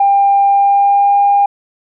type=tone with pitch glide; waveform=sine; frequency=797 to 805.8 Hz; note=G5 to G5; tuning=+28 to +48 cents; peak=-6 dBFS; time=0-1.46 s; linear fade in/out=5 ms; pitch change=+20 cents; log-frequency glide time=0.49-1.17 s; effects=tanh soft clip ceiling -2 dBFS